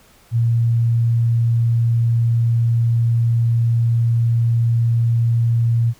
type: tone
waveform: sine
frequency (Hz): 116.54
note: A#2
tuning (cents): 0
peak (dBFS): -13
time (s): 0.31-5.94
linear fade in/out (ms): 50
effects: pink hiss -51 dBFS RMS until 5.99 s